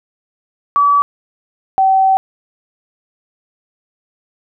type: tone pair in turn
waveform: sine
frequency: 1146 / 767.1 Hz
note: D6 / G5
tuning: -43 / -38 cents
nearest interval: perfect fifth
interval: 695 cents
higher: first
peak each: -8 dBFS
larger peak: neither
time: 0.76-1.02 / 1.78-2.17 s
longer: second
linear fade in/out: 0 ms
effects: none